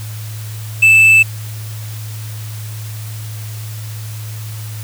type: tone with quantisation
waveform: triangle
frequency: 2637 Hz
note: E7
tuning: in tune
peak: -3 dBFS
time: 0.82-1.23 s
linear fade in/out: 10 ms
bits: 5
effects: added 108 Hz sine -24 dBFS peak until 4.83 s + white hiss -35 dBFS RMS until 4.83 s